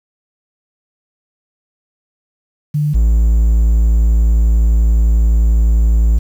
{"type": "tone pair in turn", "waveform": ["sine", "triangle"], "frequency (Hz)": [148.8, 55.74], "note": ["D3", "A1"], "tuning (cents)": [23, 23], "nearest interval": "octave + perfect fourth", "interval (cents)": 1700, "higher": "first", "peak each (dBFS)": [-12, -6], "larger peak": "second", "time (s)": [[2.74, 2.94], [2.94, 6.19]], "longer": "second", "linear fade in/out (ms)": 10, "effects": ["7-bit"]}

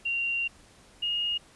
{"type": "tone pair in turn", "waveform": "sine", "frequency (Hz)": [2764, 2857], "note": ["F7", "F7"], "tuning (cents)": [-19, 39], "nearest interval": "minor second", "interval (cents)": 58, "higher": "second", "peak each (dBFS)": -26, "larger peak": "neither", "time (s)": [[0.05, 0.48], [1.02, 1.38]], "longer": "first", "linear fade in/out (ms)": 10, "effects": ["pink hiss -56 dBFS RMS until 1.55 s", "resampled to 24000 Hz"]}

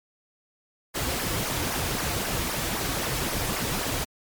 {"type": "noise with flanger", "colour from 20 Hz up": "pink", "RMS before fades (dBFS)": -28, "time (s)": [0.94, 4.05], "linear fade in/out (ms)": 20, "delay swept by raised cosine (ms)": [0.25, 5.05], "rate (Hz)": 3.8, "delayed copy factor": -0.6, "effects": ["MP3 96 kbps"]}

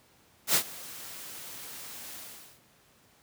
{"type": "noise with ADSR envelope", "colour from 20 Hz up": "white", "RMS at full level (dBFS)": -22, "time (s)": [0.47, 2.61], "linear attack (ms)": 74, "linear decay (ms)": 83, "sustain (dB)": -21, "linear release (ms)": 440, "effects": ["pink hiss -62 dBFS RMS until 3.22 s", "high-pass 80 Hz 12 dB/octave"]}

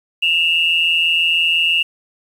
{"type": "tone pair together", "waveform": "sine", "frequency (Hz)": [2686, 2852], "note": ["E7", "F7"], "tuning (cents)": [32, 36], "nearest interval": "minor second", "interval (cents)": 104, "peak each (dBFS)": -15, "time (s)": [0.22, 1.83], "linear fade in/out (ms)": 10, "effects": ["tanh soft clip ceiling -5 dBFS", "7-bit"]}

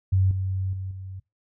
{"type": "tone with level steps", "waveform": "sine", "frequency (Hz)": 94.8, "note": "F#2", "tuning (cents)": 43, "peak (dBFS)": [-17, -24, -29, -34], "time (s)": [0.12, 1.2], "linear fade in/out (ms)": 10, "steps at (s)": [0.31, 0.73, 0.91], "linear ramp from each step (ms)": 2, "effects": ["noise-tail reverb RT60 0.2 s tail -22 dB re dry"]}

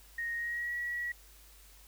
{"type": "tone with pitch glide", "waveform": "sine", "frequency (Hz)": [1864.7, 1926], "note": ["A#6", "B6"], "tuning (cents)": [0, -44], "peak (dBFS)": -33, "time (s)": [0.18, 1.12], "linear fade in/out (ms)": 5, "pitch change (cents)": 56, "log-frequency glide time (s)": [0.35, 0.74], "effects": ["added 50 Hz sine -57 dBFS peak until 1.87 s", "white hiss -59 dBFS RMS until 1.87 s"]}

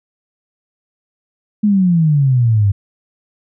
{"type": "exponential sweep", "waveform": "sine", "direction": "down", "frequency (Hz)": [214.4, 97.1], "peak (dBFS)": -9, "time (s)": [1.63, 2.72], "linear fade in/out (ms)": 10, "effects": []}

